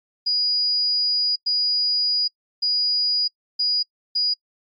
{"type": "tone bursts at uneven times", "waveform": "sine", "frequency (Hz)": 4900, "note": "D#8", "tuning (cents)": -27, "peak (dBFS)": -18, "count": 5, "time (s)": [[0.26, 1.36], [1.46, 2.28], [2.62, 3.28], [3.59, 3.83], [4.15, 4.34]], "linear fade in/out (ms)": 10, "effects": ["noise-tail reverb RT60 0.1 s tail -26 dB re dry", "MP3 48 kbps"]}